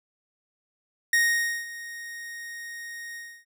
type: tone with ADSR envelope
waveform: 45% pulse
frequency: 1864.7 Hz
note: A#6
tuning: in tune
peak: -18 dBFS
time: 1.13-3.45 s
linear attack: 3 ms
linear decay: 520 ms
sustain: -18 dB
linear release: 290 ms
effects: none